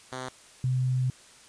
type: tone pair in turn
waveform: 5% pulse / sine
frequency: 128.9 / 128.01 Hz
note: C3 / C3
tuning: -26 / -37 cents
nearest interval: unison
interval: 11 cents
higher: first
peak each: -23 dBFS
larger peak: neither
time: 0.12-0.29 / 0.64-1.1 s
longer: second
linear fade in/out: 2 ms
effects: white hiss -53 dBFS RMS until 1.48 s + resampled to 22050 Hz